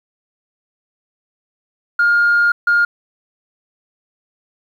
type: tone bursts at uneven times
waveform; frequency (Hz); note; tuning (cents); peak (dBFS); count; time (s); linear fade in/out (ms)
sine; 1415; F6; +22; -9; 2; 1.99-2.52 / 2.67-2.85; 5
effects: tanh soft clip ceiling -7 dBFS + 8-bit